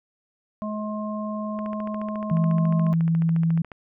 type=harmonic tone; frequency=212.3 Hz; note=G#3; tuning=38 cents sharp; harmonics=1 / 3 / 5; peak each=-28 / -33 / -35 dBFS; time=0.62-2.93 s; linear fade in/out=0 ms
type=click train; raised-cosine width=0.5 ms; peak=-24 dBFS; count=31; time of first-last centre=1.59-3.718 s; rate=14.1 Hz
type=tone; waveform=sine; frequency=164.81 Hz; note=E3; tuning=in tune; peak=-18 dBFS; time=2.31-3.62 s; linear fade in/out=5 ms
effects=none